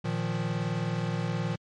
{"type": "chord", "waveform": "square", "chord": "Bb suspended fourth", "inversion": "none", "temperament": "equal", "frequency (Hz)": [116.54, 155.56, 174.61], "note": ["Bb2", "Eb3", "F3"], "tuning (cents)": [0, 0, 0], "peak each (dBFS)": -33, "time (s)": [0.04, 1.56], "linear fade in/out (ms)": 10, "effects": ["low-pass 5000 Hz 12 dB/octave", "MP3 48 kbps"]}